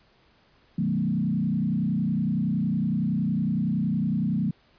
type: tone with frequency modulation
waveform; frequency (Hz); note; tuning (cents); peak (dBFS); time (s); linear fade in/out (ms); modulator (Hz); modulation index
sine; 193.9; G3; -19; -22; 0.78-4.51; 5; 30.8; 1.6
effects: pink hiss -61 dBFS RMS until 4.78 s + resampled to 11025 Hz